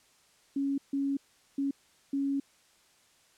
sine tone bursts at uneven times, 277.2 Hz, C#4, in tune, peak -27 dBFS, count 4, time 0.56-0.78 / 0.93-1.17 / 1.58-1.71 / 2.13-2.4 s, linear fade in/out 5 ms, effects white hiss -64 dBFS RMS until 3.37 s + low-pass 9000 Hz 12 dB/octave

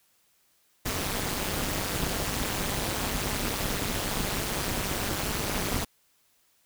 pink noise with amplitude modulation, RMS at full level -26 dBFS, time 0.85-5.85 s, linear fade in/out 10 ms, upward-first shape sine, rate 206 Hz, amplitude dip 95%, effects white hiss -67 dBFS RMS until 6.65 s

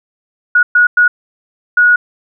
sine tone bursts at uneven times, 1455 Hz, F#6, 29 cents flat, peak -5 dBFS, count 4, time 0.55-0.63 / 0.75-0.87 / 0.97-1.08 / 1.77-1.96 s, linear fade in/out 5 ms, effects none

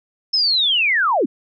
sine linear sweep, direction down, 5290 to 207.7 Hz, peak -14 dBFS, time 0.33-1.26 s, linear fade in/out 10 ms, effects none

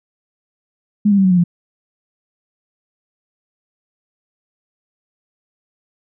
sine tone with pitch steps, 207.7 / 200.3 / 193.12 / 186.22 / 179.56 / 173.15 Hz, G#3 / G3 / G3 / F#3 / F3 / F3, 0 / +38 / -26 / +11 / +48 / -15 cents, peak -9 dBFS, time 1.05-1.44 s, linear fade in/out 10 ms, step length 65 ms, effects none

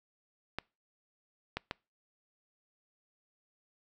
clicks, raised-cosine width 0.3 ms, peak -18 dBFS, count 3, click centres 0.586 / 1.57 / 1.711 s, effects noise-tail reverb RT60 0.3 s tail -26 dB re dry

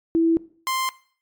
sine / sawtooth tone pair in turn, 329.6 / 1046.4 Hz, E4 / C6, 0 / 0 cents, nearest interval octave + minor sixth, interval 2000 cents, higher second, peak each -15 / -18 dBFS, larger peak first, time 0.15-0.37 / 0.67-0.89 s, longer neither, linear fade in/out 0 ms, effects noise-tail reverb RT60 0.5 s tail -20 dB re dry + MP3 96 kbps

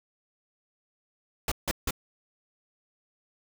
pink noise bursts, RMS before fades -28 dBFS, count 3, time 1.48-1.908 s, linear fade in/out 2 ms, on 36 ms, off 160 ms, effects none

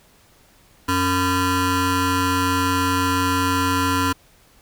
25% pulse ring-modulated tone, 366.3 Hz, F#4, 17 cents flat, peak -11 dBFS, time 0.88-4.13 s, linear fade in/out 10 ms, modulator 642 Hz, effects pink hiss -54 dBFS RMS until 4.61 s

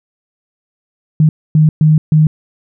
sine tone bursts at uneven times, 154.8 Hz, D#3, 9 cents flat, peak -5 dBFS, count 4, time 1.2-1.29 / 1.55-1.69 / 1.81-1.98 / 2.12-2.27 s, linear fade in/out 2 ms, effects none

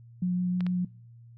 sine tone with vibrato, 180.1 Hz, F#3, 46 cents flat, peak -24 dBFS, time 0.22-0.85 s, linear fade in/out 5 ms, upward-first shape triangle, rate 6.5 Hz, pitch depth 11 cents each way
clicks, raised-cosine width 0.3 ms, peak -24 dBFS, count 2, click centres 0.607 / 0.666 s
effects noise-tail reverb RT60 0.7 s tail -26 dB re dry + added 117 Hz sine -48 dBFS peak until 1.37 s

